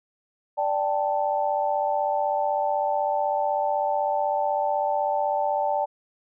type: chord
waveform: sine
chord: D suspended fourth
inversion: none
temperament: equal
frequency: 587.3 / 784 / 880 Hz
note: D5 / G5 / A5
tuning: 0 / 0 / 0 cents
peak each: -26 dBFS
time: 0.57-5.86 s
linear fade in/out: 20 ms
effects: none